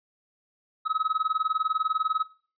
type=tone with tremolo; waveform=triangle; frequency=1280 Hz; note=D#6; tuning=49 cents sharp; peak=-19 dBFS; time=0.85-2.24 s; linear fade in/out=20 ms; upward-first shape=sine; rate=20 Hz; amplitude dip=100%; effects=noise-tail reverb RT60 0.4 s tail -17 dB re dry + resampled to 11025 Hz